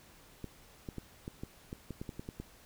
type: clicks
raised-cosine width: 3 ms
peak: -27 dBFS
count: 12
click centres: 0.443 / 0.888 / 0.983 / 1.279 / 1.435 / 1.729 / 1.907 / 2.015 / 2.092 / 2.195 / 2.289 / 2.4 s
effects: pink hiss -59 dBFS RMS until 2.65 s